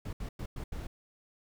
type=noise bursts at uneven times; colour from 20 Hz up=brown; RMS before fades=-38 dBFS; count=5; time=0.05-0.13 / 0.2-0.29 / 0.39-0.46 / 0.56-0.64 / 0.72-0.87 s; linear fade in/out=5 ms; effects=none